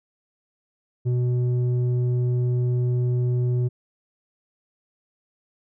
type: tone with low-pass filter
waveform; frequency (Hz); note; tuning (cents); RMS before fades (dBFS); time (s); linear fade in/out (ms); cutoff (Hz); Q
square; 123.47; B2; 0; -22; 1.05-3.69; 20; 260; 7.3
effects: none